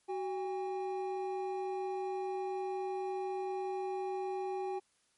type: tone pair together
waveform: triangle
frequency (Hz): 375.8 / 807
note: F#4 / G#5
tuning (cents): +27 / -50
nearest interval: octave + minor second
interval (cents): 1323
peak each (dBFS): -34 / -37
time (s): 0.08-4.8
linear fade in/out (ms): 20
effects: white hiss -73 dBFS RMS until 5.17 s + MP3 48 kbps